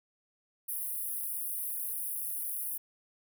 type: high-pass noise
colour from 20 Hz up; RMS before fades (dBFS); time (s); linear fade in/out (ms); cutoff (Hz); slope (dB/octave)
pink; -36; 0.68-2.78; 10; 9700; 96
effects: none